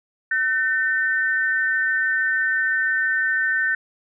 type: tone pair together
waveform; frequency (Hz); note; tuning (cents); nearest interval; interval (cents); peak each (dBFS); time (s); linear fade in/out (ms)
sine; 1522 / 1806.5; F#6 / A6; +48 / +45; minor third; 297; -21; 0.31-3.75; 5
effects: none